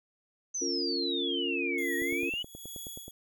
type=exponential two-way sweep; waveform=sine; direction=down then up; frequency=6250 to 1864.7 to 3004 Hz; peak=-31 dBFS; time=0.54-2.43 s; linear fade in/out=10 ms; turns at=1.96 s
type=chord; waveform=sine; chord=Bb minor; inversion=first; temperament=equal with one note detuned; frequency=277.2 / 349.2 / 457.1 Hz; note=Db4 / F4 / Bb4; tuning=0 / 0 / -34 cents; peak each=-35 / -34 / -38 dBFS; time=0.61-2.3 s; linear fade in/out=10 ms
type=tone with tremolo; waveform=5% pulse; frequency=3368 Hz; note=G#7; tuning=24 cents sharp; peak=-32 dBFS; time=1.78-3.11 s; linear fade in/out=2 ms; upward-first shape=sine; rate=1.2 Hz; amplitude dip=80%
type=click train; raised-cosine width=2 ms; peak=-31 dBFS; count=11; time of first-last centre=2.02-3.08 s; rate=9.43 Hz
effects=none